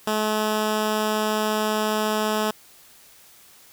10% pulse tone, 214.6 Hz, A3, 43 cents flat, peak -13 dBFS, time 0.07-2.51 s, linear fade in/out 5 ms, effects white hiss -51 dBFS RMS until 3.72 s

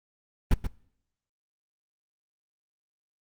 brown noise with echo, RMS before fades -17 dBFS, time 0.51-0.54 s, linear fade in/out 5 ms, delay 130 ms, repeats 1, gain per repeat -9 dB, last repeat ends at 0.67 s, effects noise-tail reverb RT60 0.8 s tail -25 dB re dry + Opus 24 kbps

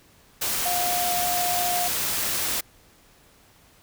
sine tone in noise, 711 Hz, F5, 31 cents sharp, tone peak -25 dBFS, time 0.65-1.88 s, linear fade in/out 10 ms, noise white, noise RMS -26 dBFS, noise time 0.41-2.61 s, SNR -2 dB, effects pink hiss -56 dBFS RMS until 3.82 s

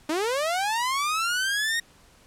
sawtooth linear sweep, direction up, 293.5 to 1879 Hz, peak -20 dBFS, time 0.09-1.8 s, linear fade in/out 5 ms, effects pink hiss -56 dBFS RMS until 2.26 s + low-pass 11000 Hz 12 dB/octave

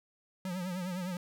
square tone with vibrato, 181.7 Hz, F#3, 31 cents flat, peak -35 dBFS, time 0.45-1.17 s, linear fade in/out 2 ms, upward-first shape triangle, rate 9.8 Hz, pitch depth 100 cents each way, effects none

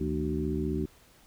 harmonic tone with a mistuned harmonic, 75.1 Hz, D2, 39 cents sharp, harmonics 1 / 2 / 3 / 4 / 5, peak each -34 / -34 / -34 / -34 / -34 dBFS, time 0-0.86 s, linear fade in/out 10 ms, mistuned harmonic 2, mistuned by +120 cents, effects pink hiss -59 dBFS RMS until 1.26 s

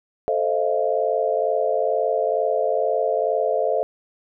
sine chord, F dominant seventh, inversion first, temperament equal with one note detuned, 440 / 523.3 / 622.3 / 684.5 Hz, A4 / C5 / Eb5 / F5, 0 / 0 / 0 / -35 cents, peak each -24 dBFS, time 0.28-3.83 s, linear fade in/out 0 ms, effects none

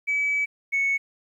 sine tone pair in turn, 2289 / 2212 Hz, D7 / C#7, -45 / -4 cents, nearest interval minor second, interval 59 cents, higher first, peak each -20 / -19 dBFS, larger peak second, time 0.07-0.46 / 0.72-0.98 s, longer first, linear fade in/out 20 ms, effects tanh soft clip ceiling -17 dBFS + 10-bit

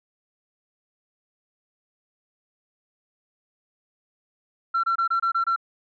sine tone bursts, 1356 Hz, E6, 49 cents sharp, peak -18 dBFS, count 7, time 4.74-5.562 s, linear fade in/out 10 ms, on 96 ms, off 25 ms, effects tanh soft clip ceiling -17 dBFS

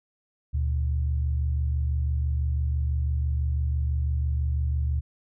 sine tone pair together, 73.98 / 120 Hz, D2 / B2, +13 / -49 cents, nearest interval minor sixth, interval 838 cents, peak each -23 / -31 dBFS, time 0.53-5.01 s, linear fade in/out 20 ms, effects none

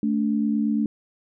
sine tone pair together, 218.5 / 287.3 Hz, A3 / D4, -12 / -38 cents, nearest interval perfect fourth, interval 474 cents, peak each -21 / -25 dBFS, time 0.03-0.86 s, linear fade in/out 2 ms, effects none

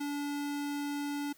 square tone, 288.1 Hz, D4, 33 cents flat, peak -34 dBFS, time 0-1.33 s, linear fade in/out 10 ms, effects white hiss -62 dBFS RMS until 1.37 s

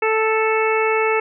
harmonic tone, 440 Hz, A4, in tune, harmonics 1 / 2 / 3 / 4 / 5 / 6, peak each -18 / -23 / -24 / -29 / -24 / -26 dBFS, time 0.02-1.2 s, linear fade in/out 5 ms, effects none

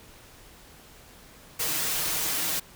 white noise with comb filter, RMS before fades -28 dBFS, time 1.59-2.6 s, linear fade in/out 10 ms, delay 6.4 ms, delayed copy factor +0.7, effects pink hiss -51 dBFS RMS until 2.75 s

